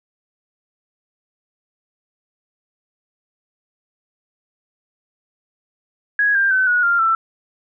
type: tone with pitch steps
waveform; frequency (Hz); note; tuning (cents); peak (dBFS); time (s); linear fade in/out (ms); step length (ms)
sine; 1662 / 1590.6 / 1522.3 / 1456.9 / 1394.3 / 1334.5; G#6 / G6 / F#6 / F#6 / F6 / E6; +1 / +25 / +49 / -27 / -3 / +21; -13; 6.19-7.15; 2; 160
effects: none